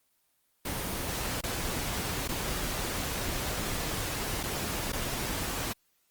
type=noise with dropouts; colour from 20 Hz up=pink; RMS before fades=-33 dBFS; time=0.65-5.73 s; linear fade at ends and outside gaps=5 ms; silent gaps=1.409-1.435 / 2.278-2.288 / 4.431-4.435 / 4.922-4.93 s; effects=white hiss -72 dBFS RMS until 6.1 s + Opus 24 kbps